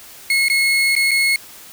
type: tone with dropouts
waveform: 35% pulse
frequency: 2173 Hz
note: C#7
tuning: 35 cents flat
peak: -12 dBFS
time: 0.3-1.36 s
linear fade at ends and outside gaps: 2 ms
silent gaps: 0.484-0.499 / 0.953-0.963 / 1.11-1.114 s
effects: white hiss -40 dBFS RMS until 1.72 s